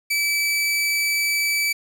sawtooth tone, 2306 Hz, D7, 32 cents flat, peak -16 dBFS, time 0.1-1.73 s, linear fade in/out 10 ms, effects 8-bit

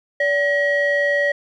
triangle ring-modulated tone, 665 Hz, E5, 15 cents sharp, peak -10 dBFS, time 0.2-1.32 s, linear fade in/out 5 ms, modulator 1240 Hz, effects tanh soft clip ceiling -8 dBFS

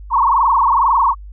sine tone with frequency modulation, 1018 Hz, C6, 48 cents flat, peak -10 dBFS, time 0.1-1.15 s, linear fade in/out 50 ms, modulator 22.1 Hz, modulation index 5.2, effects added 50 Hz sine -31 dBFS peak until 1.32 s

